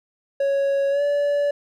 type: tone with pitch glide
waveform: triangle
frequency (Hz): 554.4 to 575.9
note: C#5 to D5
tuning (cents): 0 to -34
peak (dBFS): -16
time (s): 0.4-1.51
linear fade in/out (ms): 5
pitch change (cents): +66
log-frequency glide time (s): 0.9-1.02
effects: none